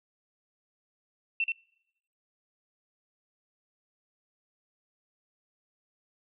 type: tone with echo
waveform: sine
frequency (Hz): 2695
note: E7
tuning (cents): +38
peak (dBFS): -25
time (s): 1.4-1.44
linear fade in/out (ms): 2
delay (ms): 80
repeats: 1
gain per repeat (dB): -2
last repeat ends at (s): 1.52
effects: noise-tail reverb RT60 0.8 s tail -25 dB re dry